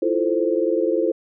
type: chord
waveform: sine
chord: F major seventh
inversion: third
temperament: equal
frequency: 329.6 / 349.2 / 440 / 523.3 Hz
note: E4 / F4 / A4 / C5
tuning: 0 / 0 / 0 / 0 cents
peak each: -23 dBFS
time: 0.02-1.12 s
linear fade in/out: 5 ms
effects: none